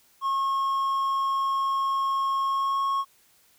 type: tone with pitch glide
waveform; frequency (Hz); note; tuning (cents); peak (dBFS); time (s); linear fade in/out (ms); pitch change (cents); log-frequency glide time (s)
triangle; 1086 to 1094.8; C#6 to C#6; -36 to -22; -21; 0.21-3.05; 50; +14; 2.45-2.79
effects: white hiss -61 dBFS RMS until 3.58 s